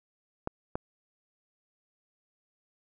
clicks, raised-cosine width 1 ms, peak -17 dBFS, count 2, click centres 0.474 / 0.755 s, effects none

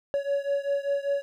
triangle beating tone pair, 560 / 565.1 Hz, C#5 / C#5, +18 / +33 cents, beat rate 5.1 Hz, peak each -25 / -27 dBFS, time 0.14-1.22 s, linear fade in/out 0 ms, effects none

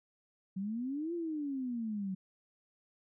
sine exponential two-way sweep, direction up then down, 185 to 349.2 to 185 Hz, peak -34 dBFS, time 0.56-2.15 s, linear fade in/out 10 ms, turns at 1.14 s, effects none

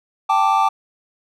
triangle chord, G suspended second, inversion none, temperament equal, 784 / 880 / 1174.7 Hz, G5 / A5 / D6, 0 / 0 / 0 cents, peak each -16 dBFS, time 0.29-0.69 s, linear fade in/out 10 ms, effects none

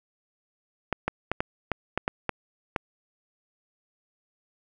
clicks, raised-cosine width 0.5 ms, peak -10 dBFS, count 9, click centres 0.927 / 1.08 / 1.316 / 1.405 / 1.717 / 1.976 / 2.079 / 2.293 / 2.762 s, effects none

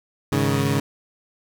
20% pulse chord, Ab suspended fourth, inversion none, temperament equal with one note detuned, 103.83 / 138.59 / 156.37 Hz, Ab2 / Db3 / Eb3, 0 / 0 / +9 cents, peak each -19 / -16 / -21 dBFS, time 0.32-0.8 s, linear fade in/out 5 ms, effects none

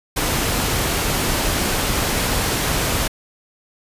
pink noise, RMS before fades -20 dBFS, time 0.16-3.08 s, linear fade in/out 10 ms, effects resampled to 32000 Hz

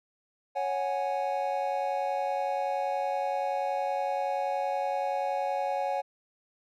triangle chord, C# suspended fourth, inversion none, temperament equal, 554.4 / 740 / 830.6 Hz, C#5 / F#5 / G#5, 0 / 0 / 0 cents, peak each -30 dBFS, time 0.55-6.02 s, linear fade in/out 20 ms, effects none

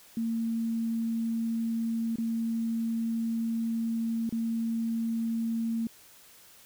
sine tone with dropouts, 227.9 Hz, A#3, 39 cents flat, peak -27 dBFS, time 0.17-5.87 s, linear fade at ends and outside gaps 2 ms, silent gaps 2.158-2.184 / 4.293-4.324 s, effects white hiss -55 dBFS RMS until 6.65 s

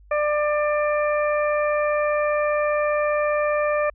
harmonic tone, 595 Hz, D5, 22 cents sharp, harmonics 1 / 2 / 3 / 4, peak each -20 / -26 / -30 / -32 dBFS, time 0.11-3.9 s, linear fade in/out 5 ms, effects added 50 Hz sine -47 dBFS peak until 3.94 s

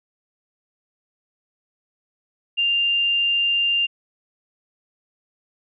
sine tone, 2794 Hz, F7, in tune, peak -17 dBFS, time 2.57-3.87 s, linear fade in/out 20 ms, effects none

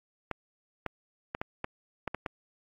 clicks, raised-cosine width 0.5 ms, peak -17 dBFS, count 8, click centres 0.313 / 0.863 / 1.349 / 1.415 / 1.644 / 2.077 / 2.146 / 2.262 s, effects AAC 64 kbps

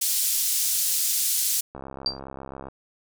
white band-pass noise, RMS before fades -24 dBFS, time 0.01-1.61 s, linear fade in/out 10 ms, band 5100 to 14000 Hz, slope 12 dB/octave
click train, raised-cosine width 1 ms, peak -23 dBFS, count 64, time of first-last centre 1.75-2.685 s, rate 67.4 Hz
sine tone with exponential decay, 4699 Hz, D8, in tune, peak -17 dBFS, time 2.06-2.19 s, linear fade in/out 2 ms, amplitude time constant 28 ms
effects none

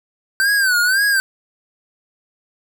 square tone with vibrato, 1538 Hz, G6, 33 cents flat, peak -14 dBFS, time 0.4-1.2 s, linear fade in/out 0 ms, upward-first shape sine, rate 1.9 Hz, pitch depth 130 cents each way, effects none

